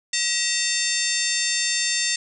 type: harmonic tone with a mistuned harmonic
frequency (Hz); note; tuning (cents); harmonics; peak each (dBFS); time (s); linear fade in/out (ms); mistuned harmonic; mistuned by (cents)
900; A5; +39; 2 / 3 / 4 / 5 / 6 / 7 / 8 / 9; -29 / -29 / -29 / -29 / -29 / -29 / -29 / -29; 0.13-2.16; 5; 2; +110
effects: none